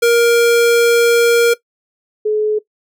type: tone pair in turn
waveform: square / sine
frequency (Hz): 470 / 426.6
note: A#4 / G#4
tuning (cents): +14 / +46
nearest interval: major second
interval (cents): 168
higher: first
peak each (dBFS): -9 / -12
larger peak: first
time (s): 0.02-1.54 / 2.25-2.59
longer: first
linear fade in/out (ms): 10
effects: noise-tail reverb RT60 0.1 s tail -18 dB re dry